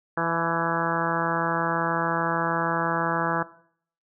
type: harmonic tone with a mistuned harmonic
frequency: 166.4 Hz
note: E3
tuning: 17 cents sharp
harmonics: 1 / 2 / 3 / 4 / 5 / 6 / 7 / 8 / 9 / 10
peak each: -32 / -32 / -32 / -32 / -32 / -32 / -32 / -32 / -32 / -32 dBFS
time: 0.17-3.43 s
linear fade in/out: 5 ms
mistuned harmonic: 5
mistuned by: +30 cents
effects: noise-tail reverb RT60 0.6 s tail -18 dB re dry